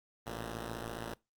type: tone pair together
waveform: 5% pulse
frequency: 55 / 116.54 Hz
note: A1 / A#2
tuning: 0 / 0 cents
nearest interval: octave + minor second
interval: 1300 cents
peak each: -30 / -31 dBFS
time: 0.26-1.14 s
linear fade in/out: 5 ms
effects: noise-tail reverb RT60 0.2 s tail -19 dB re dry + Opus 32 kbps